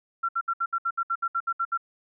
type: tone bursts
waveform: sine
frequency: 1362 Hz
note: F6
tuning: 44 cents flat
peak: -23 dBFS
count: 13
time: 0.23-1.776 s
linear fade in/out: 10 ms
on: 58 ms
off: 66 ms
effects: none